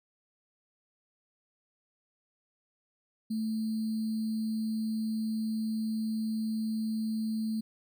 sine tone with sample-and-hold, 220 Hz, A3, in tune, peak -29 dBFS, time 3.3-7.61 s, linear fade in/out 10 ms, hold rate 4410 Hz, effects none

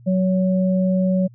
sine tone pair together, 185.7 / 561.8 Hz, F#3 / C#5, +7 / +23 cents, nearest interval octave + perfect fifth, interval 1916 cents, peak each -16 / -23 dBFS, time 0.06-1.28 s, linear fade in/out 20 ms, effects added 120 Hz sine -43 dBFS peak until 1.34 s

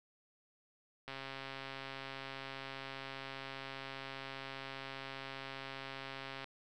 click train, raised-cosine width 0.3 ms, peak -28 dBFS, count 725, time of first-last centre 1.08-6.443 s, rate 135 Hz, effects none

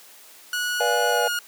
sawtooth tone with pitch glide, 1462 to 1433.6 Hz, F#6 to F6, -21 to +45 cents, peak -20 dBFS, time 0.53-1.39 s, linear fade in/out 2 ms, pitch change -34 cents, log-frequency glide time 1.08-1.26 s
triangle chord, B diminished seventh, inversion none, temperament equal with one note detuned, 485.1 / 587.3 / 698.5 / 830.6 Hz, B4 / D5 / F5 / Ab5, -31 / 0 / 0 / 0 cents, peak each -22 / -25 / -24 / -24 dBFS, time 0.8-1.28 s, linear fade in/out 5 ms
effects white hiss -48 dBFS RMS until 1.47 s + high-pass 300 Hz 12 dB/octave

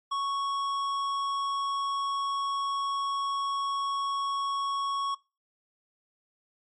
sine tone with tanh clipping, 1108.7 Hz, C#6, in tune, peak -29 dBFS, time 0.11-5.15 s, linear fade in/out 10 ms, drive 12 dB, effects noise-tail reverb RT60 0.3 s tail -23 dB re dry + MP3 48 kbps

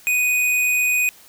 square tone, 2487 Hz, D#7, 1 cent flat, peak -17 dBFS, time 0.07-1.09 s, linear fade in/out 0 ms, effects white hiss -48 dBFS RMS until 1.28 s

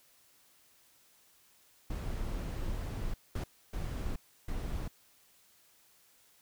brown noise bursts at uneven times, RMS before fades -36 dBFS, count 4, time 1.9-3.14 / 3.35-3.44 / 3.73-4.16 / 4.48-4.88 s, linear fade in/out 5 ms, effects white hiss -65 dBFS RMS until 6.41 s

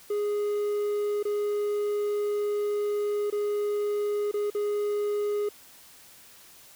triangle tone with dropouts, 414.1 Hz, G#4, 5 cents flat, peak -23 dBFS, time 0.1-5.49 s, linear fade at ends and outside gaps 5 ms, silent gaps 1.229-1.251 / 3.302-3.324 / 4.314-4.339 / 4.502-4.548 s, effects white hiss -52 dBFS RMS until 6.75 s

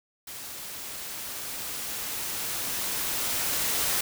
white noise with level ramp, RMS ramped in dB -40 to -26 dBFS, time 0.27-4.01 s, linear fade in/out 5 ms, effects none

